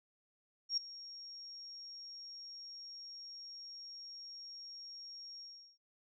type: tone with ADSR envelope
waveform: sine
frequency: 5570 Hz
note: F8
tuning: 5 cents flat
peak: -29 dBFS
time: 0.69-5.78 s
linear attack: 85 ms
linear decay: 4 ms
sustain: -18 dB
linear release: 380 ms
effects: none